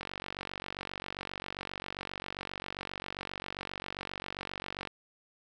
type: click train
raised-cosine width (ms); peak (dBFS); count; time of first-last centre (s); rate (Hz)
0.3; -21; 232; 0.01-4.873; 47.5
effects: none